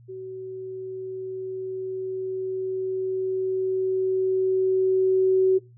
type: tone with level ramp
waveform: sine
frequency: 377.1 Hz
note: F#4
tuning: 33 cents sharp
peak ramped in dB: -33 to -15 dBFS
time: 0.08-5.59 s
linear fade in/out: 20 ms
effects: noise-tail reverb RT60 0.2 s tail -18 dB re dry + added 119 Hz sine -48 dBFS peak until 5.77 s